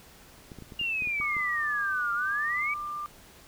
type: clicks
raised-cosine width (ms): 3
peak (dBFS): -30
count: 9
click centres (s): 0.518 / 0.587 / 0.623 / 0.722 / 0.813 / 1.022 / 1.073 / 1.201 / 1.367
type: exponential two-way sweep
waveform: sine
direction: down then up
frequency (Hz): 2836 to 1379 to 2314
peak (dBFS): -27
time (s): 0.79-2.74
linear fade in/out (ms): 5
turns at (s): 2.13
type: tone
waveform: sine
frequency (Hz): 1191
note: D6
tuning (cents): +24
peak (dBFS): -32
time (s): 1.21-3.06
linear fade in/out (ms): 0
effects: pink hiss -53 dBFS RMS until 3.47 s